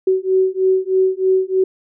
sine beating tone pair, 375.4 / 378.6 Hz, F#4 / F#4, +25 / +40 cents, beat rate 3.2 Hz, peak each -16 dBFS, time 0.07-1.64 s, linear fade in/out 5 ms, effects none

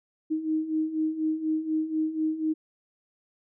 sine beating tone pair, 311.1 / 315.2 Hz, D#4 / D#4, 0 / +23 cents, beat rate 4.1 Hz, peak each -31 / -26 dBFS, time 0.3-2.54 s, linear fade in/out 20 ms, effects none

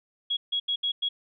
sine tone bursts at uneven times, 3322 Hz, G#7, in tune, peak -24 dBFS, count 5, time 0.3-0.37 / 0.52-0.6 / 0.68-0.76 / 0.83-0.92 / 1.02-1.09 s, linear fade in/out 10 ms, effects none

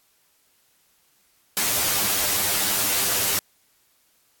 white noise with comb filter, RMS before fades -22 dBFS, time 1.57-3.39 s, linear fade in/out 0 ms, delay 10 ms, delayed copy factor +1, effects white hiss -63 dBFS RMS until 4.4 s + AAC 64 kbps

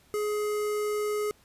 square tone with notch filter, 419.7 Hz, G#4, 18 cents sharp, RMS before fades -29 dBFS, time 0.14-1.31 s, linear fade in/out 0 ms, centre 3500 Hz, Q 1.2, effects pink hiss -61 dBFS RMS until 1.44 s + resampled to 32000 Hz

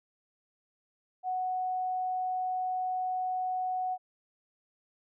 sine tone, 740 Hz, F#5, in tune, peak -29 dBFS, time 1.23-3.98 s, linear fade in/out 50 ms, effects none

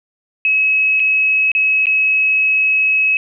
sine tone with dropouts, 2566 Hz, E7, 47 cents flat, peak -11 dBFS, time 0.45-3.17 s, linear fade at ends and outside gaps 1 ms, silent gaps 0.997-1.001 / 1.517-1.55 / 1.857-1.868 s, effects none

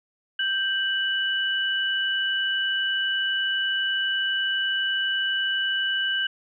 sine tone pair together, 1568 / 2960 Hz, G6 / F#7, 0 / 0 cents, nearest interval major seventh, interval 1100 cents, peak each -25 dBFS, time 0.39-6.27 s, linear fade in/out 5 ms, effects none

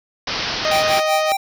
white low-pass noise, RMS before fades -24 dBFS, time 0.27-1 s, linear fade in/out 5 ms, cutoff 5600 Hz, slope 96 dB/octave
harmonic tone, 622.3 Hz, D#5, in tune, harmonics 1 / 2 / 3 / 4 / 5 / 6 / 7 / 8 / 9 / 10, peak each -18 / -24 / -28 / -30 / -32 / -34 / -35 / -36 / -37 / -38 dBFS, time 0.65-1.32 s, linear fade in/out 0 ms
square tone with tremolo, 784 Hz, G5, in tune, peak -17 dBFS, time 0.71-1.37 s, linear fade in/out 5 ms, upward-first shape sine, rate 5.2 Hz, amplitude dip 90%
effects none

